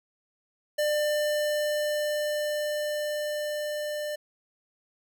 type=tone with level ramp; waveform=square; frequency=597 Hz; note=D5; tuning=28 cents sharp; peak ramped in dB=-24 to -31 dBFS; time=0.78-4.16 s; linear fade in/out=10 ms; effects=none